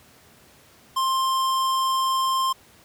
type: tone with hard clipping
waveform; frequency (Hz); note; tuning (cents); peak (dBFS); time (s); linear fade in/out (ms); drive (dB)
sine; 1054; C6; +12; -22; 0.96-2.53; 10; 17
effects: pink hiss -53 dBFS RMS until 2.84 s + high-pass 80 Hz 12 dB/octave